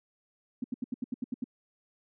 sine tone bursts, 246.8 Hz, B3, 1 cent flat, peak -29 dBFS, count 9, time 0.62-1.442 s, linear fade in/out 5 ms, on 22 ms, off 78 ms, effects none

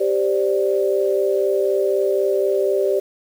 sine chord, G suspended fourth, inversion none, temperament equal, 392 / 523.3 / 587.3 Hz, G4 / C5 / D5, 0 / 0 / 0 cents, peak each -18 / -23 / -21 dBFS, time 0-3 s, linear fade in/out 10 ms, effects 7-bit

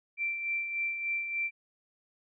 sine tone with tremolo, 2349 Hz, D7, in tune, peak -28 dBFS, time 0.17-1.51 s, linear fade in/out 50 ms, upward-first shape sine, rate 3.4 Hz, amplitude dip 50%, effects none

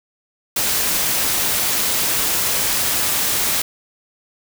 white noise, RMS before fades -19 dBFS, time 0.56-3.62 s, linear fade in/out 5 ms, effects none

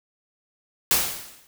white noise with exponential decay, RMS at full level -17 dBFS, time 0.91-1.47 s, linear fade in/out 1 ms, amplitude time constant 120 ms, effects none

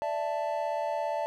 triangle chord, D suspended second, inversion none, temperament equal with one note detuned, 587.3 / 664.6 / 880 Hz, D5 / E5 / A5, 0 / +14 / 0 cents, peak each -31 dBFS, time 0.02-1.26 s, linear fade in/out 0 ms, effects none

